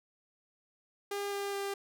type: tone with pitch steps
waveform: sawtooth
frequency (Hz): 403.3 / 400.5 / 397.7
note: G4 / G4 / G4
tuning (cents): +49 / +37 / +25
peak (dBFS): -30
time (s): 1.11-1.74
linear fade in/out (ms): 5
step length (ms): 210
effects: none